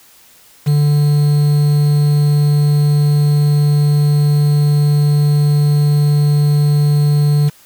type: tone with quantisation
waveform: triangle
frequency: 146.8 Hz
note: D3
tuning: in tune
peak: -7 dBFS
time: 0.66-7.5 s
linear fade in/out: 20 ms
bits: 5
effects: white hiss -46 dBFS RMS until 7.65 s